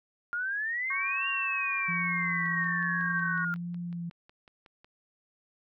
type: exponential two-way sweep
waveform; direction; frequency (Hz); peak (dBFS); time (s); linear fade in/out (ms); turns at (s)
sine; up then down; 1400 to 2794 to 1400; -29; 0.33-3.54; 0; 1.28
type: chord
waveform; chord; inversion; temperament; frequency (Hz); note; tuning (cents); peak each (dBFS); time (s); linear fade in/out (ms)
sine; G diminished; second; equal; 1108.7 / 1568 / 1864.7; Db6 / G6 / Bb6; 0 / 0 / 0; -35 / -37 / -38; 0.9-3.45; 5
type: tone with vibrato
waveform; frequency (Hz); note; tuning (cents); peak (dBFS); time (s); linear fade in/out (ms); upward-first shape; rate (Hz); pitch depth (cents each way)
sine; 172; F3; -26; -33; 1.88-4.1; 10; sine; 1.2; 23
type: click train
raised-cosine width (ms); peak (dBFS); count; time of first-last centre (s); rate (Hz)
0.3; -38; 14; 2.46-4.845; 5.45
effects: none